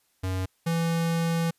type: tone pair in turn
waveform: square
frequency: 93.4 / 166.42 Hz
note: F#2 / E3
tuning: +17 / +17 cents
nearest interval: minor seventh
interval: 1000 cents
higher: second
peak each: -27 / -24 dBFS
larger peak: second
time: 0.23-0.46 / 0.66-1.51 s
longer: second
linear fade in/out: 10 ms
effects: white hiss -69 dBFS RMS until 1.58 s + resampled to 32000 Hz